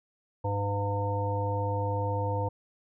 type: harmonic tone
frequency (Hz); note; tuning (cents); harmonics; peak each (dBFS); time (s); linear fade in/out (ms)
101; G#2; -48; 1 / 3 / 5 / 7 / 9; -29 / -40 / -33 / -41 / -33; 0.44-2.49; 10
effects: none